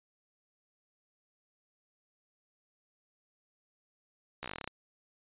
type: slowing click train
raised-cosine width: 0.3 ms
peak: -22 dBFS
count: 12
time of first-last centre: 4.43-4.676 s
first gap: 14 ms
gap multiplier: 1.09
effects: resampled to 8000 Hz